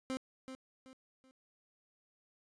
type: tone with echo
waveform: 30% pulse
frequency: 261.6 Hz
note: C4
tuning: in tune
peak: -33 dBFS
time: 0.1-0.17 s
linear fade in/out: 0 ms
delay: 380 ms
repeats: 3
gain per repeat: -9 dB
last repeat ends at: 1.31 s
effects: resampled to 22050 Hz